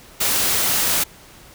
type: noise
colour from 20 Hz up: white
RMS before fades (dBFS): -19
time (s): 0.2-1.04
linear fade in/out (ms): 10
effects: pink hiss -45 dBFS RMS until 1.54 s